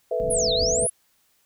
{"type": "chord", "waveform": "sine", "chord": "A suspended second", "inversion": "none", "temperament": "equal", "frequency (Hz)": [440, 493.9, 659.3], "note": ["A4", "B4", "E5"], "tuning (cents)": [0, 0, 0], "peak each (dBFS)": [-29, -25, -26], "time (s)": [0.11, 0.87], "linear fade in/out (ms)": 5}
{"type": "low-pass noise", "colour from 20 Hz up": "pink", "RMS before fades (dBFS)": -33, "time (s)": [0.2, 0.86], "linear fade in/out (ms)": 0, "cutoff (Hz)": 290, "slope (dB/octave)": 96}
{"type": "exponential two-way sweep", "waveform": "sine", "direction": "down then up", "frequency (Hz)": [11175, 3567, 11175], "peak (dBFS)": -22, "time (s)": [0.3, 0.9], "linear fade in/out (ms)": 10, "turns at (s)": 0.53}
{"effects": ["white hiss -65 dBFS RMS until 1.45 s"]}